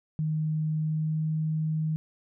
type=tone with pitch glide; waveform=sine; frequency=155.56 to 156.73 Hz; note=D#3 to D#3; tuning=0 to +13 cents; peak=-25 dBFS; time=0.19-1.96 s; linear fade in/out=0 ms; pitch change=+13 cents; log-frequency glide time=0.78-1.27 s; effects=none